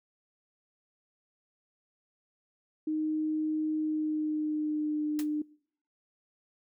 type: tone with pitch glide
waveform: sine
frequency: 310 to 301.3 Hz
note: D#4 to D4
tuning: -6 to +44 cents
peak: -28 dBFS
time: 2.87-5.42 s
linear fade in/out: 5 ms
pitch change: -50 cents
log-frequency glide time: 3.77-5.09 s
type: noise with exponential decay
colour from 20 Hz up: white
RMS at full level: -36 dBFS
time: 5.19-5.28 s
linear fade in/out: 0 ms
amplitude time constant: 18 ms
effects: noise-tail reverb RT60 0.6 s tail -24 dB re dry